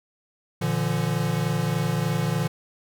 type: chord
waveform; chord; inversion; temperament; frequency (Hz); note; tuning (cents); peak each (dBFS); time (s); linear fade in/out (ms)
square; Bb major; none; equal with one note detuned; 116.54 / 146.83 / 170.13; Bb2 / D3 / F3; 0 / 0 / -45; -29 / -27 / -27; 0.61-2.48; 10
effects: none